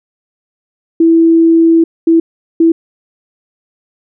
sine tone bursts at uneven times, 329.6 Hz, E4, in tune, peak -4 dBFS, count 3, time 1-1.84 / 2.07-2.2 / 2.6-2.72 s, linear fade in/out 5 ms, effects none

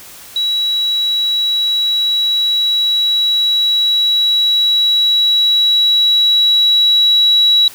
sine tone with level ramp, 3900 Hz, B7, 23 cents flat, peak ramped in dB -13 to -7 dBFS, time 0.36-7.68 s, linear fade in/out 2 ms, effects white hiss -36 dBFS RMS until 7.74 s

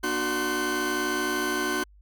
40% pulse tone cluster, 237.8 / 297.4 / 367.5 / 1045 / 1523 Hz, A#3 / D4 / F#4 / C6 / F#6, +35 / +22 / -12 / -2 / +50 cents, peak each -36 / -31 / -30 / -32 / -29 dBFS, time 0.03-1.84 s, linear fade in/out 10 ms, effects added 50 Hz sine -51 dBFS peak until 2.01 s

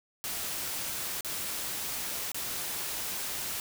white noise with dropouts, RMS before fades -35 dBFS, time 0.24-3.6 s, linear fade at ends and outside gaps 0 ms, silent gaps 1.208-1.247 / 2.318-2.345 s, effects none

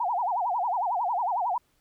sine tone with vibrato, 830.6 Hz, G#5, in tune, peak -24 dBFS, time 0-1.58 s, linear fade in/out 5 ms, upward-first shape sine, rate 11 Hz, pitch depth 300 cents each way, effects pink hiss -69 dBFS RMS until 1.8 s

